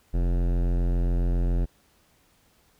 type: tone with hard clipping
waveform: sine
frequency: 43.65 Hz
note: F1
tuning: in tune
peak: -23 dBFS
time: 0.13-1.66 s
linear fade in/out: 20 ms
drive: 18 dB
effects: pink hiss -63 dBFS RMS until 2.79 s